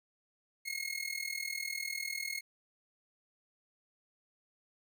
sawtooth tone with amplitude modulation, 2160 Hz, C#7, 45 cents flat, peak -29 dBFS, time 0.65-2.41 s, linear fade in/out 20 ms, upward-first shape sine, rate 40 Hz, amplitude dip 85%, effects none

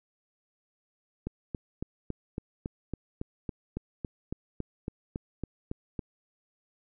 click train, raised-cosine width 3 ms, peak -20 dBFS, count 18, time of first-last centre 1.27-5.992 s, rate 3.6 Hz, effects none

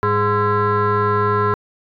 sine tone with frequency modulation, 724 Hz, F#5, 38 cents flat, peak -13 dBFS, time 0.03-1.54 s, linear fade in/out 0 ms, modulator 309 Hz, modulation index 2.3, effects tanh soft clip ceiling -10 dBFS

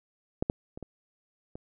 clicks, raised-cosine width 2 ms, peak -13 / -12 / -27 / -26 / -27 dBFS, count 5, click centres 0.425 / 0.499 / 0.775 / 0.827 / 1.555 s, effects none

